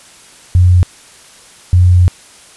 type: tone bursts at uneven times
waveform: sine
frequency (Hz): 89.7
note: F2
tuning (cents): +47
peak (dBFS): -4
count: 2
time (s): 0.55-0.83 / 1.73-2.08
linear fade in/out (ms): 0
effects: white hiss -40 dBFS RMS until 2.56 s + resampled to 24000 Hz